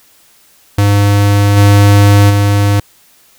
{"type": "tone with level steps", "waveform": "square", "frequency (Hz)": 101.5, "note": "G#2", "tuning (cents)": -39, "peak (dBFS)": [-7, -4, -8], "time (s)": [0.78, 2.8], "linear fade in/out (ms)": 5, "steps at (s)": [1.56, 2.29], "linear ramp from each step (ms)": 20, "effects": ["white hiss -47 dBFS RMS until 3.38 s"]}